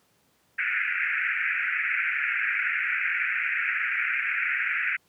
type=band-pass noise; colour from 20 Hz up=white; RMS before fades=-27 dBFS; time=0.58-4.97 s; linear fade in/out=10 ms; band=1400 to 2500 Hz; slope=96 dB/octave; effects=pink hiss -66 dBFS RMS until 5.08 s + high-pass 100 Hz 12 dB/octave